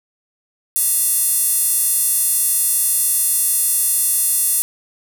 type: tone with high-pass filter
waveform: square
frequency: 389.9 Hz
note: G4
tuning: 9 cents flat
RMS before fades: -17 dBFS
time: 0.76-4.62 s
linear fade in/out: 0 ms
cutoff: 10000 Hz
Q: 2.9
effects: 7-bit